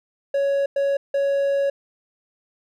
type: tone bursts at uneven times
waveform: triangle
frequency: 557 Hz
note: C#5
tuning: 8 cents sharp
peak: -16 dBFS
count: 3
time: 0.34-0.66 / 0.76-0.97 / 1.14-1.7 s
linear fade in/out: 5 ms
effects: none